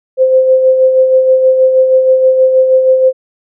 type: tone with tremolo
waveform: sine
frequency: 520 Hz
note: C5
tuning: 11 cents flat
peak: -3 dBFS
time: 0.17-3.13 s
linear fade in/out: 50 ms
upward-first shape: sine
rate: 6.3 Hz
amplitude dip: 45%
effects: none